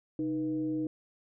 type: tone with frequency modulation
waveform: sine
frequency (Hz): 311.1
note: D#4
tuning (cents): 0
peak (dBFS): -29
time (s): 0.19-0.87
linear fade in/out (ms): 2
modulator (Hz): 177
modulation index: 0.47
effects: none